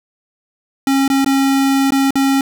square tone with dropouts, 272.1 Hz, C#4, 32 cents flat, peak -12 dBFS, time 0.87-2.41 s, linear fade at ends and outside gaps 2 ms, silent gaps 1.079-1.1 / 1.246-1.261 / 1.906-1.921 / 2.107-2.155 s, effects none

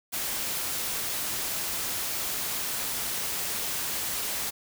white noise, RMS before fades -31 dBFS, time 0.12-4.51 s, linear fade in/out 20 ms, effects none

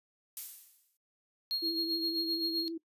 violet noise with exponential decay, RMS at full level -35 dBFS, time 0.37-0.97 s, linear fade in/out 1 ms, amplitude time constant 130 ms
triangle tone with tremolo, 4269 Hz, C8, 34 cents sharp, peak -28 dBFS, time 1.51-2.68 s, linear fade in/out 0 ms, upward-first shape sine, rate 7.7 Hz, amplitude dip 60%
sine tone with vibrato, 329.6 Hz, E4, in tune, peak -35 dBFS, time 1.62-2.78 s, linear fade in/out 10 ms, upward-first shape sine, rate 12 Hz, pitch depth 31 cents each way
effects noise-tail reverb RT60 0.1 s tail -20 dB re dry + resampled to 32000 Hz

